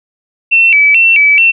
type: tone with vibrato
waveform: sine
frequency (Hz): 2489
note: D#7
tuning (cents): 0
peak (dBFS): -4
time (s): 0.51-1.52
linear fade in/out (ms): 20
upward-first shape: square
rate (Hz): 2.3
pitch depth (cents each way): 140
effects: none